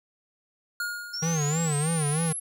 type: tone with exponential decay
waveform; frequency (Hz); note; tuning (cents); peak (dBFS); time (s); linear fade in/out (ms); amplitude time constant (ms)
square; 1428; F6; +38; -27; 0.8-1.77; 2; 210
type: linear sweep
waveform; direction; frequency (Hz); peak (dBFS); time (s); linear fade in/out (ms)
sine; up; 5274 to 11190; -30; 1.13-2.4; 10
type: tone with vibrato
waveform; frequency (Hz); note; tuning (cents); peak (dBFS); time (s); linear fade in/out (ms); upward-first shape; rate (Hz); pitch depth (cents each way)
square; 155.56; D#3; 0; -25; 1.22-2.33; 10; sine; 3.2; 130
effects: none